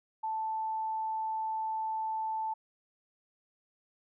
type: tone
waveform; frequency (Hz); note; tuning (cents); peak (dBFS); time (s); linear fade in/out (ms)
sine; 880; A5; 0; -31; 0.23-2.54; 10
effects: none